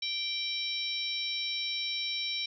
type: harmonic tone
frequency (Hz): 780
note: G5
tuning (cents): -9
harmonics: 3 / 4 / 5 / 6 / 7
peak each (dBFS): -38 / -40 / -34 / -47 / -37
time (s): 0.02-2.46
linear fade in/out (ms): 5
effects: none